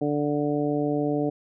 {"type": "harmonic tone", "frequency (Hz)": 146.83, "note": "D3", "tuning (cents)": 0, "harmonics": [1, 2, 3, 4, 5], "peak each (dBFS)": [-31, -25, -28, -31, -34], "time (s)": [0.01, 1.3], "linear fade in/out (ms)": 10, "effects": []}